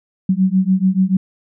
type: beating tone pair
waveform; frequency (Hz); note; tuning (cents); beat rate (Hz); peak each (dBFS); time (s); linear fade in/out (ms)
sine; 185 / 191.9; F#3 / G3; 0 / -37; 6.9; -15; 0.29-1.17; 5
effects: none